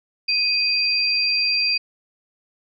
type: tone pair together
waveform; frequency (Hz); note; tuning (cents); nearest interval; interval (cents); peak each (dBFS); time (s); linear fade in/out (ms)
sine; 2492 / 4721; D#7 / D8; +2 / +8; major seventh; 1106; -22 / -19; 0.28-1.78; 10
effects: none